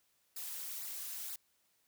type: noise with flanger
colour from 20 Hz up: blue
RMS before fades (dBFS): -43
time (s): 0.36-1.36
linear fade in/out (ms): 5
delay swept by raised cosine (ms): 0.31 to 6.31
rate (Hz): 2.1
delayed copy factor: -0.95
effects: white hiss -75 dBFS RMS until 1.87 s